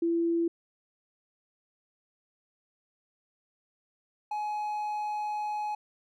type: tone pair in turn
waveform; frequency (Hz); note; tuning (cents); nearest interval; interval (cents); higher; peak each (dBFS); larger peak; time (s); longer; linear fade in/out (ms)
sine / triangle; 336.4 / 842.1; E4 / G#5; +35 / +24; octave + major third; 1589; second; -24 / -28; first; 0.02-0.48 / 4.31-5.75; second; 5
effects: none